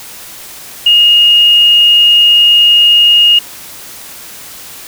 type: tone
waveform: sine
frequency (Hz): 2855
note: F7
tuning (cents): +37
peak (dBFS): -3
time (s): 0.86-3.39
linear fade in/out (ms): 5
effects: white hiss -30 dBFS RMS until 4.87 s